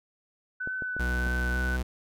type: tone with vibrato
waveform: sine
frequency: 1502 Hz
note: F#6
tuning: 26 cents sharp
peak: -30 dBFS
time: 0.6-1.77 s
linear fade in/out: 10 ms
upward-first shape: triangle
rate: 1.7 Hz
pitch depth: 18 cents each way
type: clicks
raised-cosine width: 2 ms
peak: -25 dBFS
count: 4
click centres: 0.674 / 0.822 / 0.966 / 1.267 s
type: tone with pitch glide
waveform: 45% pulse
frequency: 61.74 to 63.04 Hz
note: B1 to B1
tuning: 0 to +36 cents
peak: -27 dBFS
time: 0.99-1.83 s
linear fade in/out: 10 ms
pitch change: +36 cents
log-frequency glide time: 1.52-1.57 s
effects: none